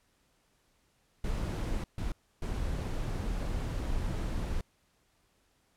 brown noise bursts at uneven times, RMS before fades -33 dBFS, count 3, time 1.24-1.84 / 1.98-2.12 / 2.42-4.61 s, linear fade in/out 2 ms, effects pink hiss -71 dBFS RMS until 5.76 s + low-pass 12000 Hz 12 dB/octave

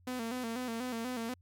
sawtooth tone with vibrato, 240 Hz, B3, 49 cents flat, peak -31 dBFS, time 0.07-1.34 s, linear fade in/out 5 ms, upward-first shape square, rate 4.1 Hz, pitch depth 87 cents each way, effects added 89 Hz sine -60 dBFS peak until 1.41 s + MP3 96 kbps

